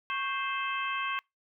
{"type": "harmonic tone with a mistuned harmonic", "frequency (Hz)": 523.3, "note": "C5", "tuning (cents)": 0, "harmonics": [2, 3, 4, 5, 6], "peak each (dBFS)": [-33, -37, -39, -36, -41], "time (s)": [0.1, 1.19], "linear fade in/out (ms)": 0, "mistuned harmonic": 2, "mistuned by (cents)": 88, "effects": ["noise-tail reverb RT60 0.2 s tail -26 dB re dry"]}